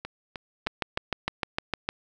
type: two click trains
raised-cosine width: 0.3 ms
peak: -10 / -19 dBFS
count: 9 / 5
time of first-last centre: 0.67-1.89 / 0.05-1.281 s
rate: 6.56 / 3.25 Hz
effects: none